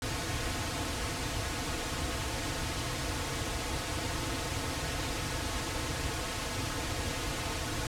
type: noise with comb filter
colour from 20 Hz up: pink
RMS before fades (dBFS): -34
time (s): 0.02-7.87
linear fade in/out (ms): 2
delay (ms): 5.1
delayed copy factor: -0.7
effects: low-pass 9000 Hz 12 dB/octave